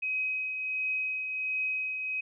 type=tone with tremolo; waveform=sine; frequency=2530 Hz; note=D#7; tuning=28 cents sharp; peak=-27 dBFS; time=0.02-2.21 s; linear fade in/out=10 ms; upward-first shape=triangle; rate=1.4 Hz; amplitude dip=45%; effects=none